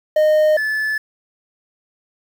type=tone pair in turn; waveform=triangle; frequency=615 / 1734.6 Hz; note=D#5 / A6; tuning=-20 / -25 cents; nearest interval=octave + tritone; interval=1795 cents; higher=second; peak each=-9 / -16 dBFS; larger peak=first; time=0.16-0.57 / 0.57-0.98 s; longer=neither; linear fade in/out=5 ms; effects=7-bit